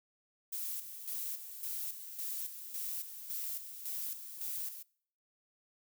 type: noise with tremolo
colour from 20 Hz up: violet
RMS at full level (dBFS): -39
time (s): 0.52-4.83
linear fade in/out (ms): 10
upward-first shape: square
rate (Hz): 1.8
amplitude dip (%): 60
effects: noise-tail reverb RT60 0.6 s tail -24 dB re dry